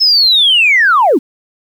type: linear sweep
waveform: sine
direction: down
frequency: 5280 to 215.5 Hz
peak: -5 dBFS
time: 0-1.19 s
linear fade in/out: 20 ms
effects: tanh soft clip ceiling -1 dBFS + 7-bit